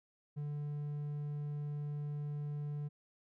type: tone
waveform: triangle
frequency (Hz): 146.83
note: D3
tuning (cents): 0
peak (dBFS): -35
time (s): 0.36-2.89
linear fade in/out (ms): 20
effects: none